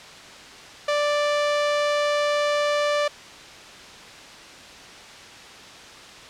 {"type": "tone", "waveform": "sawtooth", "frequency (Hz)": 587.3, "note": "D5", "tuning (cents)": 0, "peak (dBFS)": -16, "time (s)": [0.88, 3.08], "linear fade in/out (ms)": 5, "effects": ["white hiss -42 dBFS RMS until 6.29 s", "low-pass 5000 Hz 12 dB/octave"]}